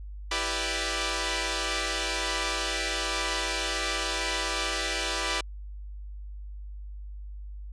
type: chord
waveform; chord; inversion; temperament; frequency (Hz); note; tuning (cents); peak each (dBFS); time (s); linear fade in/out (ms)
5% pulse; E minor seventh; none; equal; 329.6 / 392 / 493.9 / 587.3; E4 / G4 / B4 / D5; 0 / 0 / 0 / 0; -22; 0.31-5.41; 5
effects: added 50 Hz sine -37 dBFS peak until 7.72 s + resampled to 22050 Hz